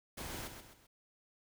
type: noise with echo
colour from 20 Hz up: pink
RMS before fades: -44 dBFS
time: 0.17-0.48 s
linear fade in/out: 10 ms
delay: 130 ms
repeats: 3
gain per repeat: -7 dB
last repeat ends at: 0.87 s
effects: none